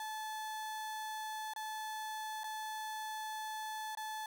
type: tone with dropouts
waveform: 35% pulse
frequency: 867 Hz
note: A5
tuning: 26 cents flat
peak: -38 dBFS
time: 0-4.26 s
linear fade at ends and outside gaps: 2 ms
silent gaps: 1.536-1.561 / 2.435-2.441 / 3.951-3.972 s
effects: none